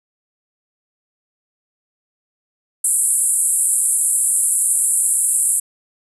white band-pass noise, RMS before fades -17 dBFS, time 2.84-5.6 s, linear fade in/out 5 ms, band 7900 to 11000 Hz, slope 96 dB/octave, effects none

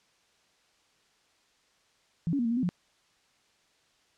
sine tone with pitch steps, 167.2 / 281.1 / 239.1 / 228.6 / 236.7 / 257.4 / 177.2 Hz, E3 / C#4 / A#3 / A#3 / A#3 / C4 / F3, +25 / +24 / +44 / -34 / +27 / -28 / +25 cents, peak -25 dBFS, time 2.27-2.69 s, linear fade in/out 0 ms, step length 60 ms, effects white hiss -67 dBFS RMS until 4.17 s + low-pass 6000 Hz 12 dB/octave

